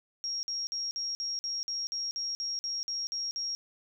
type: tone bursts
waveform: sine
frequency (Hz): 5588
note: F8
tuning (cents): 0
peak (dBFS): -31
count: 14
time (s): 0.24-3.55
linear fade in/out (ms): 0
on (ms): 190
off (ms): 50
effects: none